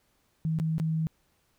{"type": "tone with dropouts", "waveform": "sine", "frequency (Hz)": 159.8, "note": "D#3", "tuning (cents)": 47, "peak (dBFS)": -25, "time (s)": [0.45, 1.07], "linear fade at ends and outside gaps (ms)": 0, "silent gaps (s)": [[0.588, 0.599], [0.782, 0.799]], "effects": ["pink hiss -70 dBFS RMS until 1.58 s"]}